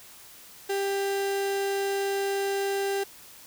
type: tone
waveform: 35% pulse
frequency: 395.2 Hz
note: G4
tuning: 14 cents sharp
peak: -24 dBFS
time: 0.69-3.04 s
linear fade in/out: 10 ms
effects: white hiss -49 dBFS RMS until 3.46 s